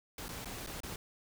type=noise with dropouts; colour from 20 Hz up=pink; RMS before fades=-43 dBFS; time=0.18-0.96 s; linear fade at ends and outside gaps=2 ms; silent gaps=0.283-0.29 / 0.447-0.456 / 0.664-0.671 / 0.804-0.833 s; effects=none